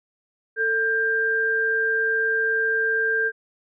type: tone pair together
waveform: sine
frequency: 446 / 1589.4 Hz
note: A4 / G6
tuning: +23 / +23 cents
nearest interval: octave + minor seventh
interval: 2200 cents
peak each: -26 / -20 dBFS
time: 0.56-3.32 s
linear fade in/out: 50 ms
effects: none